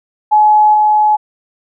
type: tone with level steps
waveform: sine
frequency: 849 Hz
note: G#5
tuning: 38 cents sharp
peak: -5 / -7 dBFS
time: 0.31-1.17 s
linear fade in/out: 20 ms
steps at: 0.74 s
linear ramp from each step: 2 ms
effects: none